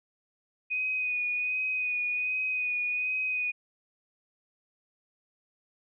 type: tone with vibrato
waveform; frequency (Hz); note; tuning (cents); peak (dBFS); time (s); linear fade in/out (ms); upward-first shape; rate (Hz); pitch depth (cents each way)
sine; 2489; D#7; 0; -27; 0.7-3.52; 20; sine; 1.3; 24
effects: none